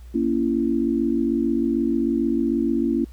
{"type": "chord", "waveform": "sine", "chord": "A# diminished", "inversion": "none", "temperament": "just", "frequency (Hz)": [233.1, 279.7, 335.6], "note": ["A#3", "C#4", "E4"], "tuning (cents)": [0, 16, 31], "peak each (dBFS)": -23, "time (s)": [0.14, 3.05], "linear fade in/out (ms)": 10, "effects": ["added 60 Hz sine -38 dBFS peak until 3.12 s", "pink hiss -57 dBFS RMS until 3.12 s"]}